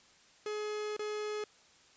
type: tone with dropouts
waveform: 45% pulse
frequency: 422.6 Hz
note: G#4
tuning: 30 cents sharp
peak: -35 dBFS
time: 0.46-1.44 s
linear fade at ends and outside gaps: 2 ms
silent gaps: 0.966-0.993 s
effects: white hiss -62 dBFS RMS until 1.96 s + resampled to 16000 Hz